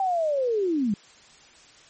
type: linear sweep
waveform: sine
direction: down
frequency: 787 to 190.5 Hz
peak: -21 dBFS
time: 0-0.94 s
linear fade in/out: 2 ms
effects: white hiss -52 dBFS RMS until 1.89 s + MP3 32 kbps